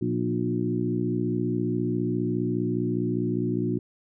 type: harmonic tone with a mistuned harmonic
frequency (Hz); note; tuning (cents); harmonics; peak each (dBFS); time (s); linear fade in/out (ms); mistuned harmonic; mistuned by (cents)
59.8; A#1; +45; 2 / 3 / 4 / 5 / 6; -30 / -30 / -30 / -30 / -30; 0.01-3.79; 10; 5; +29
effects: none

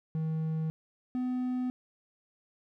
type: tone pair in turn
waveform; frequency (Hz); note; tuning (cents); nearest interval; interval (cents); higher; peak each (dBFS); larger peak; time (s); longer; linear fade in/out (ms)
triangle; 158.9 / 251.8; D#3 / B3; +37 / +34; minor sixth; 797; second; -27; neither; 0.15-0.7 / 1.15-1.7; neither; 0
effects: none

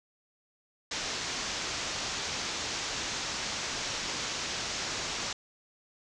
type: low-pass noise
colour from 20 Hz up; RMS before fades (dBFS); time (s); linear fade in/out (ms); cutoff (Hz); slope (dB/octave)
white; -35; 0.91-5.33; 5; 6800; 48
effects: none

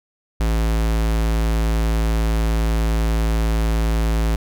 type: tone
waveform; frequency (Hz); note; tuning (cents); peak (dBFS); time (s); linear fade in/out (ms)
square; 55.2; A1; +6; -17; 0.4-4.36; 5
effects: none

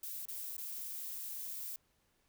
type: noise with dropouts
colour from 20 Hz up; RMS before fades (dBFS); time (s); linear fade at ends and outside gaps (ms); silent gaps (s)
violet; -43; 0.03-1.76; 2; 0.255-0.284 / 0.567-0.58
effects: pink hiss -75 dBFS RMS until 2.28 s

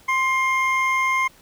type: tone pair together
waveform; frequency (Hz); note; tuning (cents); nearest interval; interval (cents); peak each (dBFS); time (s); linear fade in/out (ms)
triangle; 1046.5 / 2123; C6 / C7; 0 / +25; octave; 1225; -19; 0.08-1.28; 10
effects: pink hiss -52 dBFS RMS until 1.41 s

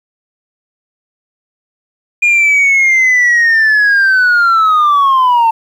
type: linear sweep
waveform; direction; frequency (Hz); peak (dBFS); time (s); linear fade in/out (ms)
sine; down; 2432 to 890; -4; 2.22-5.51; 10
effects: tanh soft clip ceiling -5 dBFS + 7-bit

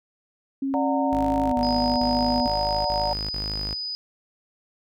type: tone with pitch glide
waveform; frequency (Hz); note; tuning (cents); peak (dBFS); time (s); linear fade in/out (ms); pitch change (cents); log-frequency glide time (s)
sine; 271.8 to 246.4; C#4 to B3; -34 to -4; -23; 0.62-2.47; 5; -170; 1.44-1.58
type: chord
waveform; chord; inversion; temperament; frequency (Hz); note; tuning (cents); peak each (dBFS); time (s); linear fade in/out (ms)
sine; D augmented; none; just; 587.3 / 734.2 / 917.7; D5 / F#5 / A#5; 0 / -14 / -27; -27; 0.74-3.13; 0
type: tone bursts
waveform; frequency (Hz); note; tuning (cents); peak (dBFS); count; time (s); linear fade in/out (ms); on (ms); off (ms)
sawtooth; 52.1; G#1; +6; -27; 6; 1.12-3.745; 10; 410; 33
type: tone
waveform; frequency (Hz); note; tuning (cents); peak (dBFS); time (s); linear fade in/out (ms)
sine; 4978; D#8; 0; -28; 1.63-3.95; 0
effects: none

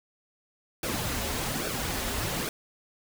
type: noise with flanger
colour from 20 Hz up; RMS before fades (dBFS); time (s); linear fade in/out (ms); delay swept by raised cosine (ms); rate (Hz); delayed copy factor
pink; -31; 0.83-2.49; 2; 0.98 to 6.48; 1.2; -0.6
effects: none

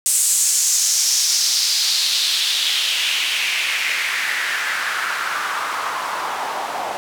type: noise with band-pass filter sweep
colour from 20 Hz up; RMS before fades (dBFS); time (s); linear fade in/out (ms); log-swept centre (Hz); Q
white; -20; 0.06-6.97; 0; 8400 to 750; 2.8
effects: none

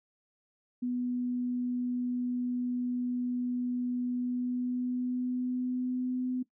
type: tone with pitch glide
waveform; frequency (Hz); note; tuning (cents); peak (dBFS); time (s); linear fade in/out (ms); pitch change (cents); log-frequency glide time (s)
sine; 246.9 to 253; B3 to B3; 0 to +42; -29; 0.82-6.43; 10; +42; 4.12-6.26
effects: noise-tail reverb RT60 0.1 s tail -17 dB re dry

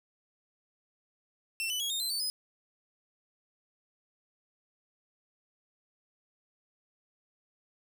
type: tone with pitch steps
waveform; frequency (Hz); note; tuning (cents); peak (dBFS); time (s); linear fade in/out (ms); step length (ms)
sawtooth; 2695 / 2990 / 3318 / 3681 / 4085 / 4532 / 5029; E7 / F#7 / G#7 / A#7 / C8 / C#8 / D#8; +38 / +17 / -2 / -23 / -42 / +37 / +18; -28; 1.6-2.3; 0; 100
effects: none

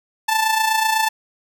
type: tone with amplitude modulation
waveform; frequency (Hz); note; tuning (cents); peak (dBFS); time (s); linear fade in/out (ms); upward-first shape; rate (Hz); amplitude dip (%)
sawtooth; 880; A5; 0; -10; 0.28-1.09; 10; sine; 28; 55
effects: none

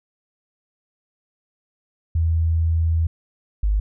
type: tone pair in turn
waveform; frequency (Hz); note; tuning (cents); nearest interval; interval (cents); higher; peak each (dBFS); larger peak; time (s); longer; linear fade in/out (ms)
sine; 81.9 / 51.39; E2 / G#1; -11 / -18; minor sixth; 807; first; -16; neither; 2.15-3.07 / 3.63-3.8; first; 5
effects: none

